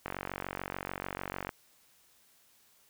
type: click train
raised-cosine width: 0.5 ms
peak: -20 dBFS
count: 68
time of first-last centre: 0.06-1.492 s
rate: 46.8 Hz
effects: white hiss -65 dBFS RMS until 2.89 s